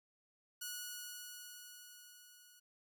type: tone with level ramp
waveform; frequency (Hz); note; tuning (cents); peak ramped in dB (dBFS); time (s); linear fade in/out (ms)
5% pulse; 1461; F#6; -22; -30 to -50; 0.61-2.6; 10
effects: none